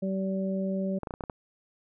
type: harmonic tone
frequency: 191.8 Hz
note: G3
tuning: 37 cents flat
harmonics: 1 / 2 / 3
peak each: -28 / -37 / -34 dBFS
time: 0.02-0.99 s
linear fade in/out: 10 ms
type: clicks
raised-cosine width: 1 ms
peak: -21 dBFS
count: 7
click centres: 1.033 / 1.072 / 1.108 / 1.139 / 1.208 / 1.238 / 1.298 s
effects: none